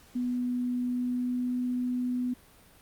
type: tone with pitch glide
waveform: sine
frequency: 246.9 to 248.6 Hz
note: B3 to B3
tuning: 0 to +12 cents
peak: -27 dBFS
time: 0.15-2.34 s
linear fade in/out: 10 ms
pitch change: +12 cents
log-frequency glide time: 0.77-1.54 s
effects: pink hiss -57 dBFS RMS until 2.81 s + Opus 48 kbps